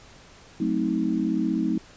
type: chord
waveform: sine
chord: F# diminished seventh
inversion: none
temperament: equal with one note detuned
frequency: 185 / 220 / 261.6 / 316.9 Hz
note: F#3 / A3 / C4 / Eb4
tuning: 0 / 0 / 0 / +32 cents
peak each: -29 / -27 / -28 / -26 dBFS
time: 0.6-1.78 s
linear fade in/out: 5 ms
effects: pink hiss -50 dBFS RMS until 1.96 s + resampled to 16000 Hz